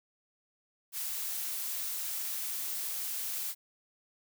blue noise with high-pass filter sweep, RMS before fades -36 dBFS, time 0.92-3.55 s, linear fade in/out 50 ms, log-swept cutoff 620 to 210 Hz, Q 0.85, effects none

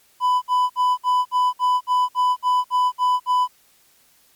triangle tone bursts, 998 Hz, B5, 18 cents sharp, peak -13 dBFS, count 12, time 0.2-3.478 s, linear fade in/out 50 ms, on 220 ms, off 58 ms, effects white hiss -57 dBFS RMS until 4.35 s + MP3 96 kbps

